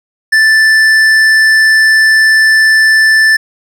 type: tone with tanh clipping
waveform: sine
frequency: 1761 Hz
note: A6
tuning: 1 cent sharp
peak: -6 dBFS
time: 0.32-3.37 s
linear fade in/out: 10 ms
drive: 11 dB
effects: none